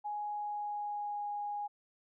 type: tone with pitch glide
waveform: sine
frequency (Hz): 833 to 824.4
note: G#5 to G#5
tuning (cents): +5 to -13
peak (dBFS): -35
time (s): 0.04-1.68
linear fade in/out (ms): 20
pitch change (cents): -18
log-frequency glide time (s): 0.26-1.3
effects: none